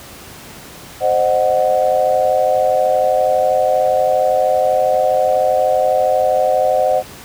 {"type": "chord", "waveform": "sine", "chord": "C diminished", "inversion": "none", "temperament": "equal with one note detuned", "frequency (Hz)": [523.3, 615.8, 740], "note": ["C5", "Eb5", "Gb5"], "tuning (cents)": [0, -18, 0], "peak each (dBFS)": -16, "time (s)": [1, 7.03], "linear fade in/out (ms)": 50, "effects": ["pink hiss -36 dBFS RMS until 7.24 s", "high-pass 60 Hz 12 dB/octave"]}